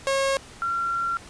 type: tone pair in turn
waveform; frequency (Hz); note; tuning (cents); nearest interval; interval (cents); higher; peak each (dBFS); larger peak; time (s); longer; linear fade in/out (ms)
sawtooth / sine; 544 / 1370.8; C#5 / F6; -33 / -33; octave + major third; 1600; second; -17 / -23; first; 0.07-0.37 / 0.62-1.17; second; 0
effects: pink hiss -45 dBFS RMS until 1.29 s + resampled to 22050 Hz